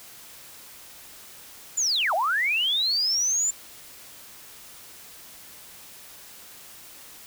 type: linear two-way sweep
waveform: sine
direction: down then up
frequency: 7250 to 610 to 7250 Hz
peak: -21 dBFS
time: 1.77-3.51 s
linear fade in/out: 10 ms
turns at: 2.14 s
effects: white hiss -46 dBFS RMS until 7.26 s